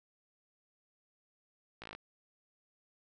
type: slowing click train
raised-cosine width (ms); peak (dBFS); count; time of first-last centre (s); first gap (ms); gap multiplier
0.3; -29; 8; 1.82-1.95; 17; 1.03
effects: none